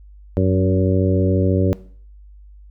harmonic tone with a mistuned harmonic, 94.1 Hz, F#2, 30 cents sharp, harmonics 1 / 2 / 3 / 4 / 5 / 6, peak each -17 / -20 / -22 / -23 / -24 / -25 dBFS, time 0.37-1.73 s, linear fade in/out 0 ms, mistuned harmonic 2, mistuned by -16 cents, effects noise-tail reverb RT60 0.5 s tail -19 dB re dry + added 50 Hz sine -40 dBFS peak until 2.7 s

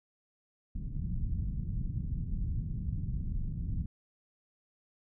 pink low-pass noise, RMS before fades -34 dBFS, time 0.75-3.86 s, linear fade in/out 5 ms, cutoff 180 Hz, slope 24 dB/octave, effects none

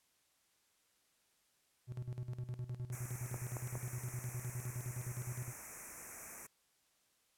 triangle tone with tremolo, 123.47 Hz, B2, in tune, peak -36 dBFS, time 1.87-5.53 s, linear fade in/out 50 ms, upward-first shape square, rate 9.7 Hz, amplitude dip 75%
white band-stop noise, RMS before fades -48 dBFS, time 2.92-6.47 s, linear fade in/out 10 ms, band 2500 to 5700 Hz, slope 96 dB/octave
clicks, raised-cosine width 1 ms, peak -30 dBFS, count 3, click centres 3.343 / 3.568 / 3.754 s
effects white hiss -75 dBFS RMS until 7.37 s + low-pass 12000 Hz 12 dB/octave

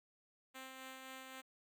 5% pulse tone with tremolo, 262.4 Hz, C4, 5 cents sharp, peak -37 dBFS, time 0.54-1.42 s, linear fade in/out 20 ms, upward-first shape sine, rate 3.8 Hz, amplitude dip 30%, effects none

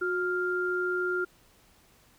sine tone pair together, 363 / 1396.9 Hz, F#4 / F6, -33 / 0 cents, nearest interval octave + major seventh, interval 2333 cents, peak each -29 / -29 dBFS, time 0.01-1.25 s, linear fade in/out 10 ms, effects pink hiss -61 dBFS RMS until 2.18 s

